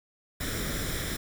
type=noise with comb filter; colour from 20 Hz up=pink; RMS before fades=-32 dBFS; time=0.4-1.17 s; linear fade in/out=10 ms; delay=0.55 ms; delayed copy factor=+0.65; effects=none